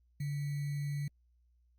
sine tone with sample-and-hold, 144.1 Hz, D3, 33 cents flat, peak -33 dBFS, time 0.2-1.08 s, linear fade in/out 5 ms, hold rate 2100 Hz, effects added 60 Hz sine -66 dBFS peak until 1.78 s + Opus 48 kbps

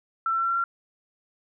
sine tone with pitch steps, 1339 / 1347.5 / 1356.1 / 1364.8 / 1373.5 Hz, E6 / E6 / E6 / F6 / F6, +27 / +38 / +49 / -40 / -29 cents, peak -22 dBFS, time 0.26-0.64 s, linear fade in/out 2 ms, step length 76 ms, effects none

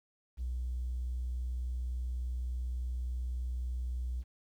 triangle tone, 61.74 Hz, B1, in tune, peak -29 dBFS, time 0.37-4.24 s, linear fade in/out 50 ms, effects tanh soft clip ceiling -31 dBFS + 11-bit

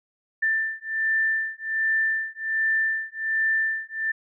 sine beating tone pair, 1777 / 1778.3 Hz, A6 / A6, +17 / +18 cents, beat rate 1.3 Hz, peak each -25 dBFS, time 0.42-4.12 s, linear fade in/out 10 ms, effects none

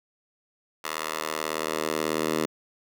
10% pulse tone with high-pass filter sweep, 78.3 Hz, D#2, 11 cents sharp, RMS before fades -29 dBFS, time 0.84-2.46 s, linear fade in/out 5 ms, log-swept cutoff 980 to 290 Hz, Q 0.94, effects none

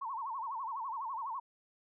sine tone with vibrato, 993 Hz, B5, 9 cents sharp, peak -36 dBFS, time 0.01-1.4 s, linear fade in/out 10 ms, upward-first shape sine, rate 12 Hz, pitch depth 210 cents each way, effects none

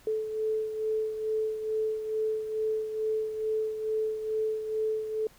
sine beating tone pair, 435.2 / 437.5 Hz, A4 / A4, -19 / -10 cents, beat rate 2.3 Hz, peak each -28 / -36 dBFS, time 0.07-5.27 s, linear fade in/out 2 ms, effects pink hiss -58 dBFS RMS until 5.38 s

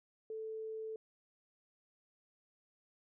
sine tone, 440 Hz, A4, in tune, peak -40 dBFS, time 0.3-0.96 s, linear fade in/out 2 ms, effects none

